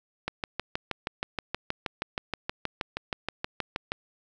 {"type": "click train", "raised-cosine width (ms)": 0.3, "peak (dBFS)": -13, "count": 24, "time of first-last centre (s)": [0.28, 3.919], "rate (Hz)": 6.32, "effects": []}